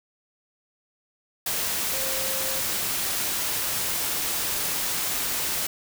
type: tone in noise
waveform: sine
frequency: 531 Hz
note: C5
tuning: 25 cents sharp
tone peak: -35 dBFS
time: 1.93-2.6 s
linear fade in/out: 5 ms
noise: white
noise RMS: -27 dBFS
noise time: 1.46-5.67 s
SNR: -11 dB
effects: none